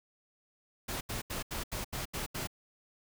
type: noise bursts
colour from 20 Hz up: pink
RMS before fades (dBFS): -37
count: 8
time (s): 0.88-2.473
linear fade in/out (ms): 10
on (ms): 130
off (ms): 79
effects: none